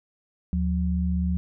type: tone pair together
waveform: sine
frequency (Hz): 75.68 / 180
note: D#2 / F#3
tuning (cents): -47 / -47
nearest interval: octave + minor third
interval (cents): 1500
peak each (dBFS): -24 / -25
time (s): 0.53-1.37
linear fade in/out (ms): 0
effects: none